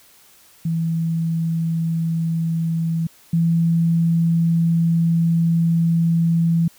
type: tone pair in turn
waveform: sine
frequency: 164.4 / 166.69 Hz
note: E3 / E3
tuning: -4 / +20 cents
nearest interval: unison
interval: 24 cents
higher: second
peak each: -18 / -14 dBFS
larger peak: second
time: 0.65-3.07 / 3.33-6.68 s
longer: second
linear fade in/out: 5 ms
effects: white hiss -51 dBFS RMS until 6.78 s